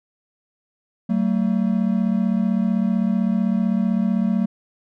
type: tone pair together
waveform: triangle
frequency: 190.08 / 225.8 Hz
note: F#3 / A3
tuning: +47 / +45 cents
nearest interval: minor third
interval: 298 cents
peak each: -18 dBFS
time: 1.09-4.46 s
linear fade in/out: 10 ms
effects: none